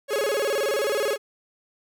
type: tone with vibrato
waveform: 45% pulse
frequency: 482.9 Hz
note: B4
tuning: 39 cents flat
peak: -22 dBFS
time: 0.08-1.18 s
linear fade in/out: 50 ms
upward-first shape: square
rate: 19 Hz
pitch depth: 240 cents each way
effects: none